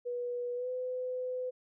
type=tone with pitch glide; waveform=sine; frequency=487.1 to 505.4 Hz; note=B4 to B4; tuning=-24 to +40 cents; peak=-33 dBFS; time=0.05-1.51 s; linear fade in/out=20 ms; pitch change=+64 cents; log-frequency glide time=0.55-0.69 s; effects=none